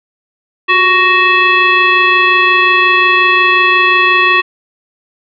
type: tone with frequency modulation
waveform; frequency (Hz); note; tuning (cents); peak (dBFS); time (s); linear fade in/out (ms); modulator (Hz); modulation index
sine; 1864.7; A#6; 0; -6; 0.68-4.42; 20; 751; 1.5
effects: none